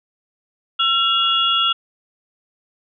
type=tone cluster; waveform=sine; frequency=1351 / 2830 / 3362 Hz; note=E6 / F7 / G#7; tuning=+42 / +22 / +20 cents; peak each=-19 dBFS; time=0.79-1.73 s; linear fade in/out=10 ms; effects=none